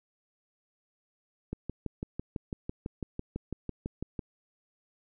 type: click train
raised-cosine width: 3 ms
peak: -21 dBFS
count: 17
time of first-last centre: 1.53-4.192 s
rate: 6.01 Hz
effects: none